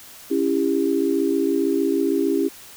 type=chord; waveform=sine; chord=C# diminished; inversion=none; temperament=just; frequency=277.2 / 332.6 / 399.1 Hz; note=C#4 / E4 / G4; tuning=0 / +16 / +31 cents; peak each=-22 dBFS; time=0.3-2.49 s; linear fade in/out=20 ms; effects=white hiss -43 dBFS RMS until 2.76 s